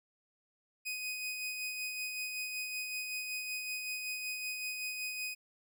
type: tone with tremolo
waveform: sawtooth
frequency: 2500 Hz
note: D#7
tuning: 8 cents sharp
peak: -32 dBFS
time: 0.85-5.35 s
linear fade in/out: 20 ms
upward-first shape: sine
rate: 5.3 Hz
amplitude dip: 35%
effects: none